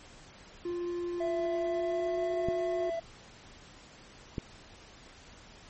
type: tone with pitch glide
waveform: triangle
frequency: 349.2 to 359.6 Hz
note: F4 to F#4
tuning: 0 to -49 cents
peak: -30 dBFS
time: 0.65-2.9 s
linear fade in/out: 5 ms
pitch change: +51 cents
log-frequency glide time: 1.56-2.21 s
type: tone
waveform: triangle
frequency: 666 Hz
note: E5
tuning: 18 cents sharp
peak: -29 dBFS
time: 1.2-3 s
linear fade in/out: 10 ms
type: clicks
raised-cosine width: 3 ms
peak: -20 dBFS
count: 2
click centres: 2.486 / 4.382 s
effects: pink hiss -53 dBFS RMS until 5.69 s + MP3 32 kbps